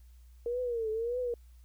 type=tone with vibrato; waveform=sine; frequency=467 Hz; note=A#4; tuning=3 cents sharp; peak=-30 dBFS; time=0.46-1.34 s; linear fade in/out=2 ms; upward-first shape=triangle; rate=1.7 Hz; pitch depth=140 cents each way; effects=added 60 Hz sine -52 dBFS peak until 1.64 s + white hiss -71 dBFS RMS until 1.64 s